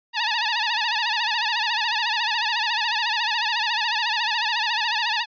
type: tone with vibrato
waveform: 10% pulse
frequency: 899 Hz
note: A5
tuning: 37 cents sharp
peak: -12 dBFS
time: 0.13-5.26 s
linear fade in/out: 50 ms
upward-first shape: sine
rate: 14 Hz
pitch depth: 120 cents each way
effects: resampled to 11025 Hz